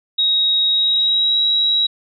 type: tone with pitch glide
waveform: sine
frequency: 3788 to 3863 Hz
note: A#7 to B7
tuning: +27 to -39 cents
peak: -13 dBFS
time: 0.18-1.87 s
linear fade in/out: 10 ms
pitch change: +34 cents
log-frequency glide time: 0.69-1.38 s
effects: none